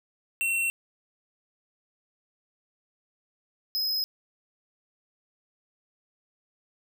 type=tone pair in turn; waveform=square; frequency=2717 / 5091 Hz; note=F7 / D#8; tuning=-48 / +39 cents; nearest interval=major seventh; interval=1087 cents; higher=second; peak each=-25 / -26 dBFS; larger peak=first; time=0.41-0.7 / 3.75-4.04 s; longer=neither; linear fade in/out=0 ms; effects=none